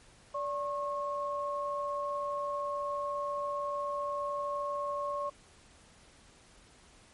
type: tone pair together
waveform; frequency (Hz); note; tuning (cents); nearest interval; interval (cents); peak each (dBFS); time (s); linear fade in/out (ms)
sine; 579 / 1087; D5 / C#6; -25 / -34; major seventh; 1091; -35 / -34; 0.34-5.3; 10
effects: pink hiss -59 dBFS RMS until 7.13 s + MP3 48 kbps